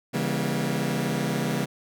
sawtooth chord, C# diminished seventh, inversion none, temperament just, 138.59 / 166.31 / 199.57 / 239.5 Hz, C#3 / E3 / G3 / Bb3, 0 / +16 / +31 / +47 cents, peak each -26 dBFS, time 0.13-1.66 s, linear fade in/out 20 ms, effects none

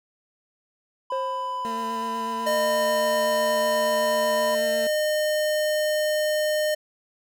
triangle tone with pitch glide, 1000 to 990.8 Hz, B5 to B5, +21 to +5 cents, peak -25 dBFS, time 1.1-4.55 s, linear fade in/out 5 ms, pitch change -16 cents, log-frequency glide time 1.52-3.08 s
triangle tone with exponential decay, 531 Hz, C5, 25 cents sharp, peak -23 dBFS, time 1.12-2.32 s, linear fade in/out 2 ms, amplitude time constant 260 ms
20% pulse tone with vibrato, 226.3 Hz, A3, 49 cents sharp, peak -27 dBFS, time 1.65-4.87 s, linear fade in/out 0 ms, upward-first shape square, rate 8.1 Hz, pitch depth 11 cents each way
square tone, 610 Hz, D#5, 34 cents flat, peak -22 dBFS, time 2.46-6.75 s, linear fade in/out 10 ms
effects none

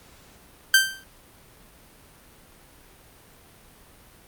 sawtooth tone with exponential decay, 1562 Hz, G6, 7 cents flat, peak -7 dBFS, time 0.74-1.04 s, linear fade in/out 2 ms, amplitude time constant 64 ms, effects pink hiss -52 dBFS RMS until 4.27 s + Opus 48 kbps

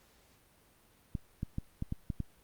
clicks, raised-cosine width 5 ms, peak -22 dBFS, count 7, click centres 1.152 / 1.431 / 1.584 / 1.824 / 1.924 / 2.102 / 2.203 s, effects pink hiss -65 dBFS RMS until 2.43 s + Opus 48 kbps

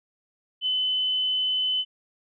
sine tone, 3026 Hz, F#7, 38 cents sharp, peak -22 dBFS, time 0.61-1.85 s, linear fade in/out 50 ms, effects none

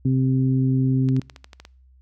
harmonic tone, 131.1 Hz, C3, 4 cents sharp, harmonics 1 / 2 / 3, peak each -18 / -21 / -35 dBFS, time 0.05-1.2 s, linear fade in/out 5 ms
clicks, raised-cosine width 0.2 ms, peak -23 dBFS, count 9, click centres 1.088 / 1.165 / 1.217 / 1.298 / 1.362 / 1.444 / 1.532 / 1.6 / 1.651 s
effects noise-tail reverb RT60 0.5 s tail -25 dB re dry + added 64 Hz sine -50 dBFS peak until 2.01 s

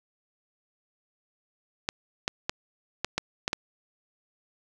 clicks, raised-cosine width 0.2 ms, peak -9 dBFS, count 7, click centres 1.889 / 2.279 / 2.495 / 3.046 / 3.18 / 3.479 / 3.531 s, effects none

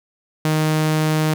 sawtooth tone, 155.56 Hz, D#3, in tune, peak -12 dBFS, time 0.45-1.34 s, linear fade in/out 2 ms, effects none

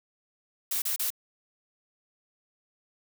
blue noise bursts, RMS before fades -29 dBFS, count 3, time 0.71-1.104 s, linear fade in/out 5 ms, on 110 ms, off 32 ms, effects none

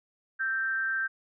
sine tone with amplitude modulation, 1568 Hz, G6, in tune, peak -24 dBFS, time 0.39-1.08 s, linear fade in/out 20 ms, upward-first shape sine, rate 244 Hz, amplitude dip 55%, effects none

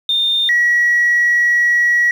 sine tone pair in turn, 3625 / 1920.3 Hz, A#7 / B6, -49 / -49 cents, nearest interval major seventh, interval 1100 cents, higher first, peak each -12 / -9 dBFS, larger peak second, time 0.09-0.49 / 0.49-2.11 s, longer second, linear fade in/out 2 ms, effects tanh soft clip ceiling -7 dBFS + 7-bit

